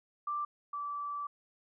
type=tone pair in turn; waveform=sine; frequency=1177 / 1159.5 Hz; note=D6 / D6; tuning=+3 / -22 cents; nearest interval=unison; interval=25 cents; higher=first; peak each=-32 / -35 dBFS; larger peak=first; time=0.27-0.45 / 0.73-1.27 s; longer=second; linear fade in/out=5 ms; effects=none